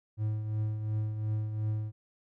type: tone with tremolo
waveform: triangle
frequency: 107.6 Hz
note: A2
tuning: 38 cents flat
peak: -25 dBFS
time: 0.17-1.92 s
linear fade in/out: 50 ms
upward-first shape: triangle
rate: 2.8 Hz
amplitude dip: 55%
effects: none